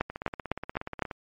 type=two click trains; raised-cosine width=0.5 ms; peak=-11 / -20 dBFS; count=5 / 18; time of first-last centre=0.01-1.023 / 0.1-1.112 s; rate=3.95 / 16.8 Hz; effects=MP3 48 kbps